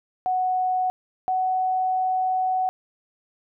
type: tone pair in turn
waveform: sine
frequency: 740 / 746 Hz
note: F#5 / F#5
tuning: 0 / +14 cents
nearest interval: unison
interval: 14 cents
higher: second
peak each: -20 dBFS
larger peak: neither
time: 0.26-0.9 / 1.28-2.69 s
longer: second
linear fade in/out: 0 ms
effects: none